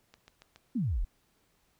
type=click train; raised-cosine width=0.2 ms; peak=-34 dBFS; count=4; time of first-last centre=0.14-0.56 s; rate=7.14 Hz
type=exponential sweep; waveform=sine; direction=down; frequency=277.2 to 32.02 Hz; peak=-27 dBFS; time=0.75-1.05 s; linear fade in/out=10 ms
effects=pink hiss -71 dBFS RMS until 1.79 s